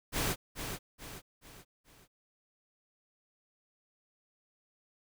pink noise with echo, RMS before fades -32 dBFS, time 0.12-0.36 s, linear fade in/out 50 ms, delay 430 ms, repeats 4, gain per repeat -7 dB, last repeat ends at 2.08 s, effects none

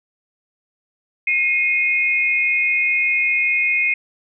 sine tone pair together, 2144 / 2489 Hz, C7 / D#7, +42 / 0 cents, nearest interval minor third, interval 258 cents, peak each -18 dBFS, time 1.27-3.94 s, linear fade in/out 5 ms, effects none

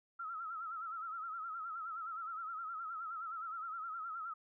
sine tone with vibrato, 1318.5 Hz, E6, in tune, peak -40 dBFS, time 0.19-4.34 s, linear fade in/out 10 ms, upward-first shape sine, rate 9.6 Hz, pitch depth 86 cents each way, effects none

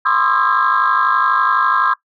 sine tone cluster, 1028 / 1080 / 1221 / 1330 / 1622 Hz, C6 / C#6 / D#6 / E6 / G#6, -31 / -45 / -33 / +15 / -41 cents, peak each -18 dBFS, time 0.05-1.94 s, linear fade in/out 10 ms, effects noise-tail reverb RT60 0.1 s tail -18 dB re dry + tanh soft clip ceiling -5 dBFS

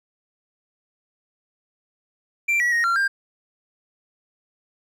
triangle tone with pitch steps, 2356 / 1932 / 1869 / 1374 / 1594 Hz, D7 / B6 / A#6 / F6 / G6, +5 / -39 / +4 / -29 / +28 cents, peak -16 dBFS, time 2.48-3.08 s, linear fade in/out 10 ms, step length 120 ms, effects none

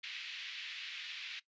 pink band-pass noise, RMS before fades -45 dBFS, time 0.03-1.4 s, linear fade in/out 10 ms, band 2200 to 3800 Hz, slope 24 dB/octave, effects noise-tail reverb RT60 0.1 s tail -17 dB re dry + resampled to 16000 Hz

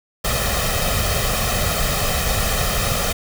pink noise with comb filter, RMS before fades -20 dBFS, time 0.24-3.13 s, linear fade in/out 10 ms, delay 1.6 ms, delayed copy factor +0.75, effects none

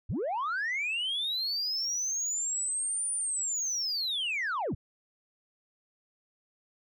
sine linear two-way sweep, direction up then down, 53.7 to 9450 to 53.7 Hz, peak -27 dBFS, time 0.09-4.75 s, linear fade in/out 10 ms, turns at 3.12 s, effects tanh soft clip ceiling -27 dBFS

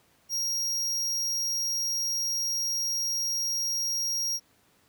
45% pulse tone, 5620 Hz, F8, 10 cents sharp, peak -27 dBFS, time 0.29-4.4 s, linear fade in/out 50 ms, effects pink hiss -64 dBFS RMS until 4.88 s + high-pass 80 Hz 12 dB/octave

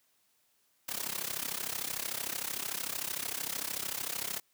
white noise with amplitude modulation, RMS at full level -33 dBFS, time 0.88-4.4 s, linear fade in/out 10 ms, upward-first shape sine, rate 33.3 Hz, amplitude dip 85%, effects white hiss -72 dBFS RMS until 4.53 s + high-pass 100 Hz 12 dB/octave

